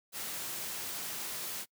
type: noise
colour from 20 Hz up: white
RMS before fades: -39 dBFS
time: 0.12-1.66 s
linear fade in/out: 50 ms
effects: noise-tail reverb RT60 0.1 s tail -25 dB re dry + high-pass 100 Hz 12 dB/octave